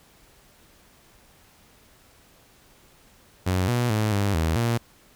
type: tone with pitch steps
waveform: sawtooth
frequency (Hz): 92.4 / 121.4 / 107.8 / 100.7 / 80.5 / 117.2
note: F#2 / B2 / A2 / G2 / E2 / A#2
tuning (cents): -2 / -29 / -35 / +47 / -41 / +10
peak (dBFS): -17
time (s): 3.46-4.78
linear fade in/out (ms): 10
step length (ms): 220
effects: pink hiss -56 dBFS RMS until 5.15 s